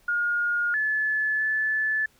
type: tone with pitch steps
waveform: sine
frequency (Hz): 1426 / 1727 / 1738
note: F6 / A6 / A6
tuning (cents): +36 / -33 / -22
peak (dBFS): -22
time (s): 0.08-2.06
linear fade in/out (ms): 5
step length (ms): 660
effects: pink hiss -61 dBFS RMS until 2.19 s